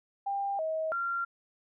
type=tone with pitch steps; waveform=sine; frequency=796 / 636 / 1380 Hz; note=G5 / D#5 / F6; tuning=+26 / +38 / -21 cents; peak=-29 dBFS; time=0.26-1.25 s; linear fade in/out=10 ms; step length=330 ms; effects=none